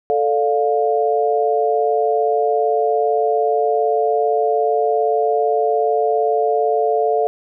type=chord; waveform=sine; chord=D minor; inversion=second; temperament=just; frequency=440.5 / 587.3 / 704.8 Hz; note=A4 / D5 / F5; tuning=+2 / 0 / +16 cents; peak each=-17 / -22 / -18 dBFS; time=0.1-7.27 s; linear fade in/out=0 ms; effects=none